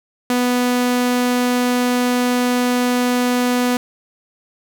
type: tone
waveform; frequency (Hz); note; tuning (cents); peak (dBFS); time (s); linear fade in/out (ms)
sawtooth; 246.9; B3; 0; -11; 0.3-3.77; 2
effects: none